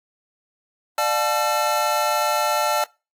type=tone cluster; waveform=square; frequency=598 / 715 / 867 / 1350 Hz; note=D5 / F5 / A5 / E6; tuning=+31 / +41 / -26 / +41 cents; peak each=-25 / -28 / -24 / -25 dBFS; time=0.98-2.84 s; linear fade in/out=2 ms; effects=noise-tail reverb RT60 0.3 s tail -25 dB re dry + AAC 64 kbps